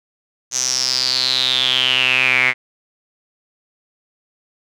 sawtooth tone with band-pass filter sweep, 128.4 Hz, C3, 32 cents flat, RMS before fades -17 dBFS, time 0.51-2.54 s, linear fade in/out 50 ms, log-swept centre 6300 to 2100 Hz, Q 9, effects none

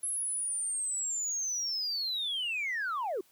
sine linear sweep, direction down, 11000 to 338.3 Hz, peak -29 dBFS, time 0.03-3.21 s, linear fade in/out 5 ms, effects tanh soft clip ceiling -28 dBFS + white hiss -65 dBFS RMS until 3.31 s

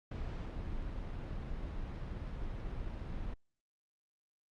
brown noise, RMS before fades -40 dBFS, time 0.11-3.34 s, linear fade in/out 5 ms, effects low-pass 4000 Hz 12 dB/octave + Opus 48 kbps

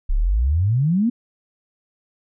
sine exponential sweep, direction up, 30.86 to 248.6 Hz, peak -15 dBFS, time 0.09-1.1 s, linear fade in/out 10 ms, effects none

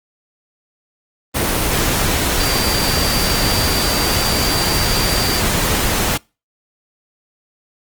sine tone in noise, 4699 Hz, D8, in tune, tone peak -22 dBFS, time 2.39-5.41 s, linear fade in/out 20 ms, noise pink, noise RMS -17 dBFS, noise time 1.34-6.18 s, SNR -8 dB, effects noise-tail reverb RT60 0.3 s tail -26 dB re dry + Opus 24 kbps

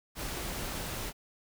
pink noise, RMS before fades -37 dBFS, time 0.15-1.13 s, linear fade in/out 50 ms, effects none

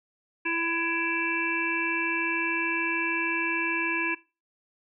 harmonic tone, 333.4 Hz, E4, 20 cents sharp, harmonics 1 / 3 / 5 / 7 / 8, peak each -32 / -35 / -31 / -31 / -31 dBFS, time 0.45-4.15 s, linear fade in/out 10 ms, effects noise-tail reverb RT60 0.3 s tail -21 dB re dry

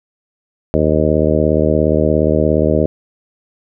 harmonic tone, 77.1 Hz, D#2, 15 cents flat, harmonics 1 / 2 / 3 / 4 / 5 / 6 / 7 / 8, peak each -19 / -19 / -19 / -19 / -19 / -19 / -19 / -19 dBFS, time 0.74-2.86 s, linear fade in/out 0 ms, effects none

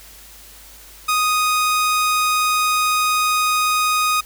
sawtooth tone, 1244.5 Hz, D#6, in tune, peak -12 dBFS, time 1.08-4.21 s, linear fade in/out 10 ms, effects added 50 Hz sine -47 dBFS peak until 4.25 s + white hiss -43 dBFS RMS until 4.25 s

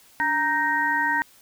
harmonic tone with a mistuned harmonic, 311.1 Hz, D#4, in tune, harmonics 1 / 3 / 5 / 6, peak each -34 / -24 / -26 / -24 dBFS, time 0.2-1.22 s, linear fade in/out 0 ms, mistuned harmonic 1, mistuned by -120 cents, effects white hiss -54 dBFS RMS until 1.41 s

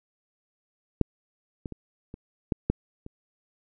clicks, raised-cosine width 3 ms, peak -7 / -21 / -24 / -26 / -11 / -9 / -27 dBFS, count 7, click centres 1.013 / 1.658 / 1.723 / 2.141 / 2.522 / 2.7 / 3.064 s, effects none

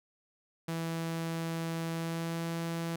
sawtooth tone with pitch glide, 164.81 to 166.72 Hz, E3 to E3, 0 to +20 cents, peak -29 dBFS, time 0.68-2.96 s, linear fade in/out 5 ms, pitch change +20 cents, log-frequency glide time 1.93-2.45 s, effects none

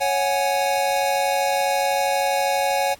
square chord, C# suspended fourth, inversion none, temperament just, 554.4 / 739.2 / 831.5 Hz, C#5 / F#5 / G#5, 0 / -2 / +2 cents, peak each -24 dBFS, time 0-2.95 s, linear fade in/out 20 ms, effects pink hiss -50 dBFS RMS until 2.99 s + AAC 64 kbps

